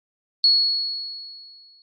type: tone with exponential decay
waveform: sine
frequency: 4358 Hz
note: C#8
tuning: 30 cents flat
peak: -11 dBFS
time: 0.44-1.82 s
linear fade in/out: 1 ms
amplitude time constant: 300 ms
effects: MP3 48 kbps